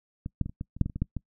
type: clicks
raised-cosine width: 5 ms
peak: -21 / -13 / -22 / -28 / -21 / -28 / -9 / -18 / -28 / -21 / -13 / -19 dBFS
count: 12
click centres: 0.261 / 0.413 / 0.46 / 0.495 / 0.611 / 0.766 / 0.813 / 0.86 / 0.898 / 0.96 / 1.02 / 1.167 s
effects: noise-tail reverb RT60 0.1 s tail -24 dB re dry